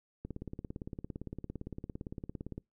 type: click train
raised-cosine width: 3 ms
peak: -27 dBFS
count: 42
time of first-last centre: 0.25-2.58 s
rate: 17.6 Hz
effects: noise-tail reverb RT60 0.2 s tail -26 dB re dry